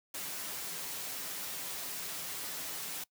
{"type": "noise with comb filter", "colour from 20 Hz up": "white", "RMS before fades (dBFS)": -40, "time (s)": [0.14, 3.04], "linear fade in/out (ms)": 5, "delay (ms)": 8.5, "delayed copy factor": -0.5, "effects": ["noise-tail reverb RT60 0.1 s tail -22 dB re dry", "high-pass 100 Hz 12 dB/octave"]}